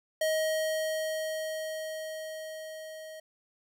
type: tone with level ramp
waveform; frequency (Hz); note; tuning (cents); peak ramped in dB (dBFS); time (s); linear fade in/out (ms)
square; 630; D#5; +21; -26 to -43; 0.21-3.2; 5
effects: none